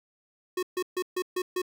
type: tone bursts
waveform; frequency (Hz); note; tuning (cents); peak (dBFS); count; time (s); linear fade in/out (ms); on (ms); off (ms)
square; 365.4; F#4; -22; -27; 6; 0.57-1.618; 5; 58; 140
effects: none